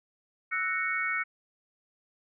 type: chord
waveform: sine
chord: F# dominant seventh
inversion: third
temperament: equal with one note detuned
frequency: 1318.5 / 1480 / 1859.3 / 2217 Hz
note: E6 / F#6 / A#6 / C#7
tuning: 0 / 0 / -5 / 0 cents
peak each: -35 / -34 / -35 / -30 dBFS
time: 0.51-1.24 s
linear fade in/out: 20 ms
effects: none